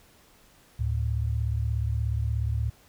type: tone pair together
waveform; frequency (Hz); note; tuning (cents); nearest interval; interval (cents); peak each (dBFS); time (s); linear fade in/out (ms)
sine; 73.42 / 110.22; D2 / A2; 0 / +3; perfect fifth; 703; -27; 0.79-2.7; 10
effects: pink hiss -58 dBFS RMS until 2.88 s